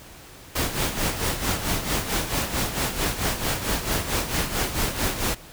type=noise with tremolo; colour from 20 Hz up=pink; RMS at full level=-23 dBFS; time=0.55-5.35 s; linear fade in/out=10 ms; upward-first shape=sine; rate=4.5 Hz; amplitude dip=65%; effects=pink hiss -45 dBFS RMS until 5.52 s